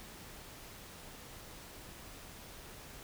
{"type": "silence", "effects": ["pink hiss -51 dBFS RMS until 3.03 s"]}